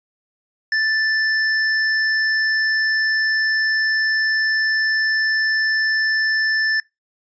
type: tone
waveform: square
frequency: 1760 Hz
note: A6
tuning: in tune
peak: -17 dBFS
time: 0.72-6.8 s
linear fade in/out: 2 ms
effects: noise-tail reverb RT60 0.2 s tail -24 dB re dry + resampled to 16000 Hz